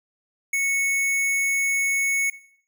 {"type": "tone", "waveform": "square", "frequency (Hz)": 2209, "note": "C#7", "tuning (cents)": -7, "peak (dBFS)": -21, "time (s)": [0.53, 2.3], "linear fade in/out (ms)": 5, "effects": ["noise-tail reverb RT60 0.6 s tail -17 dB re dry"]}